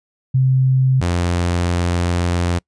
sine / sawtooth tone pair in turn, 130.81 / 87.31 Hz, C3 / F2, 0 / 0 cents, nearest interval perfect fifth, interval 700 cents, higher first, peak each -11 / -12 dBFS, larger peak first, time 0.34-1.01 / 1.01-2.59 s, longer second, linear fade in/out 10 ms, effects noise-tail reverb RT60 0.1 s tail -26 dB re dry + resampled to 22050 Hz

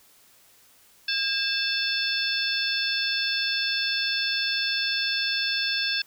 harmonic tone with a mistuned harmonic, 880 Hz, A5, in tune, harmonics 2 / 3 / 4 / 5 / 6, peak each -30 / -30 / -30 / -30 / -30 dBFS, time 1.08-6.02 s, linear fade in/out 5 ms, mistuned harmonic 2, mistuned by -150 cents, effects white hiss -57 dBFS RMS until 6.06 s

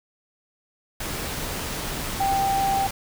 sine tone in noise, 784 Hz, G5, in tune, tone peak -20 dBFS, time 2.2-2.87 s, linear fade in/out 5 ms, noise pink, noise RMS -30 dBFS, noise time 1-2.91 s, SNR +7 dB, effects none

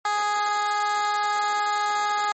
15% pulse tone with high-pass filter, 415.3 Hz, G#4, in tune, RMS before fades -24 dBFS, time 0.05-2.32 s, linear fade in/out 2 ms, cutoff 910 Hz, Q 2.2, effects MP3 32 kbps

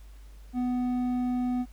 sine tone with hard clipping, 248.4 Hz, B3, 10 cents sharp, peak -27 dBFS, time 0.53-1.66 s, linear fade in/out 50 ms, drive 6 dB, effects added 50 Hz sine -45 dBFS peak until 1.72 s + pink hiss -61 dBFS RMS until 1.72 s

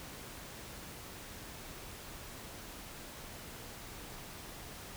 silence, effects pink hiss -48 dBFS RMS until 4.96 s

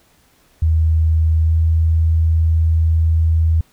sine tone with pitch glide, 80 to 80.93 Hz, D#2 to E2, +49 to -31 cents, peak -11 dBFS, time 0.62-3.61 s, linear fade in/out 5 ms, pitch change +20 cents, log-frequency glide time 1.45-1.52 s, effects pink hiss -55 dBFS RMS until 3.72 s

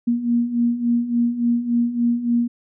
sine beating tone pair, 235.1 / 238.6 Hz, A#3 / A#3, +15 / +41 cents, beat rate 3.5 Hz, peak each -23 / -18 dBFS, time 0.07-2.48 s, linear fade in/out 10 ms, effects none

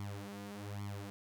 sawtooth tone with flanger, 101.3 Hz, G#2, 43 cents flat, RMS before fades -44 dBFS, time 0-1.1 s, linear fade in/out 0 ms, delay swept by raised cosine 0.9 to 5.8 ms, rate 1.2 Hz, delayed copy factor +0.9, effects none

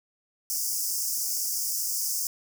pink high-pass noise, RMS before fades -29 dBFS, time 0.5-2.27 s, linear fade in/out 0 ms, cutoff 5000 Hz, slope 96 dB/octave, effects none

